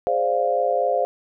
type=chord; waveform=sine; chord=D half-diminished seventh; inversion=second; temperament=equal; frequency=415.3 / 523.3 / 587.3 / 698.5 Hz; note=Ab4 / C5 / D5 / F5; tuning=0 / 0 / 0 / 0 cents; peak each=-28 / -22 / -25 / -22 dBFS; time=0.07-1.05 s; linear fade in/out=0 ms; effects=none